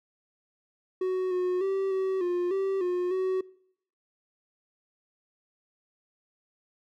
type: tone with pitch steps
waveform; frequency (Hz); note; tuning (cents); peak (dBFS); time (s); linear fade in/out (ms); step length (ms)
triangle; 371.6 / 363.2 / 387.2 / 380.6 / 354 / 387.4 / 358.1 / 374.9; F#4 / F#4 / G4 / F#4 / F4 / G4 / F4 / F#4; +7 / -32 / -21 / +49 / +23 / -20 / +43 / +23; -23; 1.01-3.41; 5; 300
effects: noise-tail reverb RT60 0.7 s tail -22 dB re dry